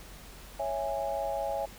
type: chord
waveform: sine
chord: C# minor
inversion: none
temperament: equal with one note detuned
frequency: 554.4 / 659.3 / 824.9 Hz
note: C#5 / E5 / G#5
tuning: 0 / 0 / -12 cents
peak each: -34 dBFS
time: 0.59-1.66 s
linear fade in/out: 10 ms
effects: added 45 Hz sine -49 dBFS peak until 1.78 s + pink hiss -50 dBFS RMS until 1.78 s